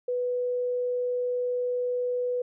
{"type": "tone", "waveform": "sine", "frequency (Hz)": 493.9, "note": "B4", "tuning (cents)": 0, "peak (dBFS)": -25, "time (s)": [0.08, 2.42], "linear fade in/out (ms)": 5, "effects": []}